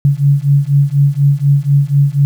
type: beating tone pair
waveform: sine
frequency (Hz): 139.4 / 143.5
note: C#3 / D3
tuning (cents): +10 / -40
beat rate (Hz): 4.1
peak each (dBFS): -11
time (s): 0.05-2.25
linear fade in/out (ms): 0
effects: 7-bit